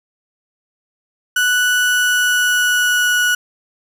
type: tone with pitch glide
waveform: 35% pulse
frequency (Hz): 1480 to 1466.4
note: F#6 to F#6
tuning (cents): 0 to -16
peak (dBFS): -11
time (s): 1.36-3.35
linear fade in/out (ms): 5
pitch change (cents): -16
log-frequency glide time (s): 1.79-3.2
effects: none